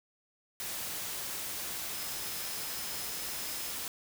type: tone in noise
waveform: sine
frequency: 5130 Hz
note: E8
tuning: 48 cents flat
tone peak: -47 dBFS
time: 1.94-3.71 s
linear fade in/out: 0 ms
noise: white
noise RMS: -38 dBFS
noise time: 0.6-3.88 s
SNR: -12 dB
effects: none